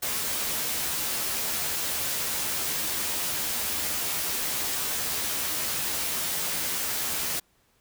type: noise with comb filter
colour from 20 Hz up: white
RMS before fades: -29 dBFS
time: 0.02-7.4 s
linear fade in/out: 10 ms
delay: 13 ms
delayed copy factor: +0.6
effects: pink hiss -66 dBFS RMS until 7.8 s